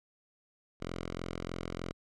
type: tone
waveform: 5% pulse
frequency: 43.29 Hz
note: F1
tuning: 14 cents flat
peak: -26 dBFS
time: 0.8-1.93 s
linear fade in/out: 20 ms
effects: low-pass 6000 Hz 12 dB/octave